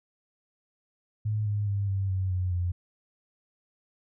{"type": "tone with pitch steps", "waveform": "sine", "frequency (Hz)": [106.8, 103.52, 100.34, 97.26, 94.27, 91.38, 88.57], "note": ["G#2", "G#2", "G2", "G2", "F#2", "F#2", "F2"], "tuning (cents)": [49, -5, 41, -13, 33, -21, 25], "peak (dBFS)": -25, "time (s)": [1.25, 2.72], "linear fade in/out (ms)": 10, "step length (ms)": 210, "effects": []}